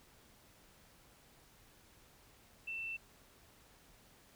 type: tone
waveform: sine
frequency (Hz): 2676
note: E7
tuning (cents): +25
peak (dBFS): -39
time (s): 2.67-2.97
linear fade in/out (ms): 10
effects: pink hiss -64 dBFS RMS until 4.35 s